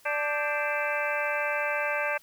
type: harmonic tone with a mistuned harmonic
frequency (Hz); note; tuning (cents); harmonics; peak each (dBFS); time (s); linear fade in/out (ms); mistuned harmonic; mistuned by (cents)
293.7; D4; 0; 2 / 3 / 4 / 5 / 6 / 7 / 8 / 9; -31 / -35 / -36 / -31 / -43 / -36 / -35 / -36; 0.05-2.18; 10; 5; +120
effects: white hiss -58 dBFS RMS until 2.22 s